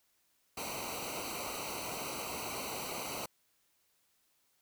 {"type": "noise with comb filter", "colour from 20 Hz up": "pink", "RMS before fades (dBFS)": -40, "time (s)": [0.57, 3.26], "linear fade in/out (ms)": 5, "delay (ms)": 0.58, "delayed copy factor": -0.95, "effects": ["white hiss -74 dBFS RMS until 4.61 s"]}